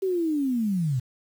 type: linear sweep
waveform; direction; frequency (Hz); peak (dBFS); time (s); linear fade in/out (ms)
sine; down; 390 to 118.4; -22; 0.02-1; 10
effects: 8-bit